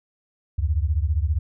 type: beating tone pair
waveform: sine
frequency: 71.3 / 86.3 Hz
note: C#2 / F2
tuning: +49 / -20 cents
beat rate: 15 Hz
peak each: -21 / -23 dBFS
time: 0.58-1.39 s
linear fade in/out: 10 ms
effects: none